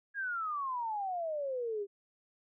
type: exponential sweep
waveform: sine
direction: down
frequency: 1661.2 to 392 Hz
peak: -33 dBFS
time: 0.14-1.87 s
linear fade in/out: 50 ms
effects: none